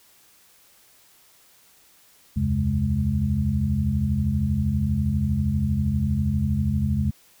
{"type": "tone cluster", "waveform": "sine", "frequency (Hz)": [74.9, 87.4, 135.1, 208.4], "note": ["D2", "F2", "C#3", "G#3"], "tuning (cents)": [35, 2, -44, 6], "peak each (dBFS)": [-28, -25, -25, -25], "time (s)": [2.36, 7.11], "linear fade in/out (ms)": 10, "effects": ["white hiss -56 dBFS RMS until 7.4 s"]}